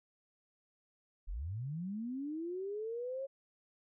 sine linear sweep, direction up, 33.39 to 550 Hz, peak -37 dBFS, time 1.27-3.27 s, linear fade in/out 20 ms, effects none

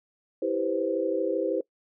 sine chord, C major seventh, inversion first, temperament just, 327 / 392.4 / 490.5 / 523.3 Hz, E4 / G4 / B4 / C5, -14 / +2 / -12 / 0 cents, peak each -30 / -30 / -31 / -29 dBFS, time 0.42-1.61 s, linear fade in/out 5 ms, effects noise-tail reverb RT60 0.1 s tail -22 dB re dry

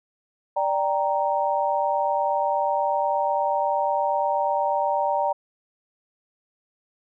sine chord, G minor, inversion second, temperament equal, 587.3 / 784 / 932.3 Hz, D5 / G5 / Bb5, 0 / 0 / 0 cents, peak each -25 / -25 / -24 dBFS, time 0.56-5.33 s, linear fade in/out 10 ms, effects none

